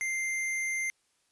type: tone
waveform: square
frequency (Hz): 2093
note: C7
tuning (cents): 0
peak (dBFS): -30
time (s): 0.01-0.9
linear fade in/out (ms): 0
effects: white hiss -72 dBFS RMS until 1.31 s + resampled to 24000 Hz